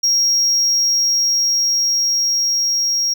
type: tone with level ramp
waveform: triangle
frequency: 5600 Hz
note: F8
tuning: 4 cents sharp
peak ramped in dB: -11 to -14 dBFS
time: 0.03-3.14 s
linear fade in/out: 10 ms
effects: none